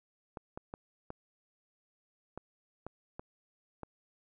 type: clicks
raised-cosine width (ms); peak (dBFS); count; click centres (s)
1; -27; 8; 0.372 / 0.575 / 0.739 / 1.104 / 2.376 / 2.866 / 3.195 / 3.833
effects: none